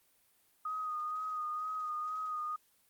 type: tone with vibrato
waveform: sine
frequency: 1244.5 Hz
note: D#6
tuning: in tune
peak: -34 dBFS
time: 0.65-2.56 s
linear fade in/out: 5 ms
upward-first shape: sine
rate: 2.1 Hz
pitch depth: 28 cents each way
effects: white hiss -70 dBFS RMS until 2.89 s + Opus 32 kbps